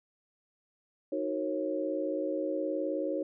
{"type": "chord", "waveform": "sine", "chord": "D# minor seventh", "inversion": "none", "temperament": "equal with one note detuned", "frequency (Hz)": [311.1, 370, 466.2, 545.8], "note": ["D#4", "F#4", "A#4", "C#5"], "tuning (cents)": [0, 0, 0, -27], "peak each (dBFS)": [-34, -37, -39, -33], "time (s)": [1.12, 3.23], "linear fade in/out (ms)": 5, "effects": []}